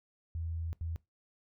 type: tone bursts at uneven times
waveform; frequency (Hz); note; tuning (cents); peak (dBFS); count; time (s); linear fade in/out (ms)
sine; 82.41; E2; 0; -34; 2; 0.35-0.73 / 0.81-0.96; 0
effects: noise-tail reverb RT60 0.2 s tail -21 dB re dry